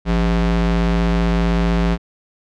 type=ring-modulated tone; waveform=square; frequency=113.6 Hz; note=A#2; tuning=44 cents flat; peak=-12 dBFS; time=0.05-1.98 s; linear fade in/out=50 ms; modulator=60.7 Hz; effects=low-pass 4000 Hz 12 dB/octave